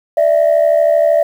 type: tone pair together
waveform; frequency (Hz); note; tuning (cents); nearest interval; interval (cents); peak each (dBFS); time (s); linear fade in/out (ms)
sine; 590 / 662.8; D5 / E5; +8 / +9; major second; 201; -10; 0.17-1.23; 5
effects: tanh soft clip ceiling -4 dBFS + 7-bit